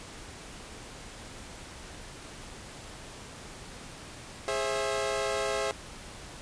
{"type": "chord", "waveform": "sawtooth", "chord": "Ab augmented", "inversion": "none", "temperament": "equal with one note detuned", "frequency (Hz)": [415.3, 534.9, 659.3], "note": ["Ab4", "C5", "E5"], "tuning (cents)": [0, 38, 0], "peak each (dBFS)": -29, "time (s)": [4.48, 5.71], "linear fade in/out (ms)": 0, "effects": ["pink hiss -45 dBFS RMS until 6.41 s", "resampled to 22050 Hz"]}